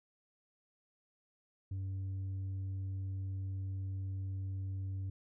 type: tone with tanh clipping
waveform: sine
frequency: 96 Hz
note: G2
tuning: 36 cents flat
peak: -37 dBFS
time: 1.71-5.1 s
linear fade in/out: 5 ms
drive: 3 dB
effects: none